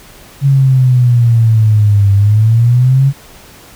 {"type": "exponential two-way sweep", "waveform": "sine", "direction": "down then up", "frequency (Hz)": [140, 98.7, 140], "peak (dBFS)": -5, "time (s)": [0.41, 3.13], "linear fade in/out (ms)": 50, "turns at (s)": 2.13, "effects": ["pink hiss -38 dBFS RMS until 3.75 s"]}